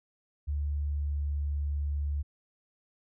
sine tone with pitch glide, 72.8 to 72.38 Hz, D2 to D2, -15 to -25 cents, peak -28 dBFS, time 0.47-2.23 s, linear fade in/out 20 ms, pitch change -10 cents, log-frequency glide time 0.86-1.17 s, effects none

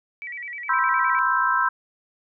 sine tone with vibrato, 2109 Hz, C7, 13 cents sharp, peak -31 dBFS, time 0.22-1.19 s, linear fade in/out 0 ms, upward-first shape square, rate 9.7 Hz, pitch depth 150 cents each way
sine chord, C major seventh, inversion third, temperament equal, 987.8 / 1046.5 / 1318.5 / 1568 Hz, B5 / C6 / E6 / G6, 0 / 0 / 0 / 0 cents, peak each -25 / -24 / -23 / -23 dBFS, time 0.69-1.69 s, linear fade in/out 5 ms
effects none

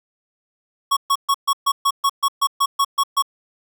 square tone bursts, 1108.7 Hz, C#6, in tune, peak -15 dBFS, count 13, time 0.91-3.224 s, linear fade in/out 10 ms, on 58 ms, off 130 ms, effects none

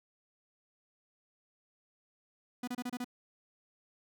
45% pulse tone bursts, 246.5 Hz, B3, 3 cents flat, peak -35 dBFS, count 6, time 2.63-3.045 s, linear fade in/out 5 ms, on 45 ms, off 29 ms, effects none

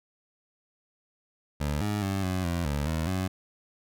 20% pulse tone with pitch steps, 73.4 / 104 / 97.2 / 92.5 / 85.8 / 72.1 / 80.1 / 93.5 Hz, D2 / G#2 / G2 / F#2 / F2 / D2 / E2 / F#2, 0 / +3 / -14 / 0 / -30 / -31 / -49 / +19 cents, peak -22 dBFS, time 1.6-3.28 s, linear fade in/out 10 ms, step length 210 ms, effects none

